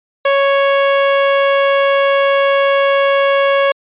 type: tone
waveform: sawtooth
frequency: 554.4 Hz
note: C#5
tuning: in tune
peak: -6 dBFS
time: 0.25-3.72 s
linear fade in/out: 5 ms
effects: resampled to 8000 Hz